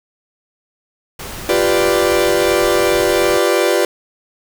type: noise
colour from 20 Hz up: pink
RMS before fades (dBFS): -29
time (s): 1.19-3.38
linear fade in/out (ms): 5
type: chord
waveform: 40% pulse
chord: G dominant seventh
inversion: third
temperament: equal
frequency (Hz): 349.2 / 392 / 493.9 / 587.3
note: F4 / G4 / B4 / D5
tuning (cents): 0 / 0 / 0 / 0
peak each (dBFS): -17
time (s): 1.49-3.85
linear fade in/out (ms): 2
effects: none